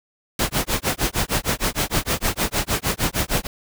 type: noise with tremolo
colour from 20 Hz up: pink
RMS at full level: -19 dBFS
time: 0.39-3.47 s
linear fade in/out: 2 ms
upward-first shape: sine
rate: 6.5 Hz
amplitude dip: 100%
effects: none